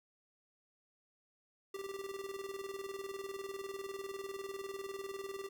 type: tone with tremolo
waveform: square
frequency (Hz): 392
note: G4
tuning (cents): 0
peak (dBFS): -40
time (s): 1.74-5.49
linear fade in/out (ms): 5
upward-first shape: square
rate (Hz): 20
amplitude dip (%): 60
effects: none